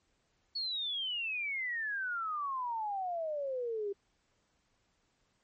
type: exponential sweep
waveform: sine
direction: down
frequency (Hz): 4435 to 392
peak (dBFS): -33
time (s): 0.55-3.93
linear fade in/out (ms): 10
effects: pink hiss -75 dBFS RMS until 5.43 s + MP3 32 kbps